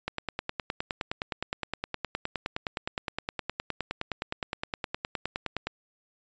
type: click train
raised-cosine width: 0.3 ms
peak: -14 dBFS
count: 55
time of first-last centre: 0.08-5.67 s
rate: 9.66 Hz
effects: resampled to 16000 Hz